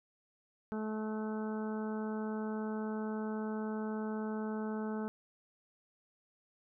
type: harmonic tone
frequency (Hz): 216.3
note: A3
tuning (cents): -29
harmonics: 1 / 2 / 3 / 4 / 5 / 6 / 7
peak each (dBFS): -36 / -41 / -49 / -47 / -54 / -51 / -52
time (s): 0.72-5.08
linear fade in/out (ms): 0
effects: none